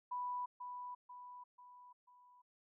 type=tone with echo; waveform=sine; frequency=987.8 Hz; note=B5; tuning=in tune; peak=-38 dBFS; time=0.11-0.46 s; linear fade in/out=10 ms; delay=490 ms; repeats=4; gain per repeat=-6 dB; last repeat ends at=2.42 s; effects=none